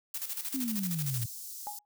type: noise with tremolo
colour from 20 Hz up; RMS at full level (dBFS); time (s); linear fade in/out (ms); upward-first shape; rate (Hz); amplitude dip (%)
blue; -35; 0.14-1.24; 5; square; 13; 65
type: exponential sweep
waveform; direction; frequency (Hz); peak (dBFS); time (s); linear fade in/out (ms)
sine; down; 275 to 111.6; -31; 0.54-1.26; 5
type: high-pass noise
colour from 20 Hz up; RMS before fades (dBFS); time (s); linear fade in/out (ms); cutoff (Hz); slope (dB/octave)
white; -43; 1.06-1.79; 5; 5100; 24
type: tone with exponential decay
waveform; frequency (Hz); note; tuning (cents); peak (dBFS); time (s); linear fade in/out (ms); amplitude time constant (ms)
sine; 830.6; G#5; 0; -32; 1.67-1.85; 0; 37
effects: none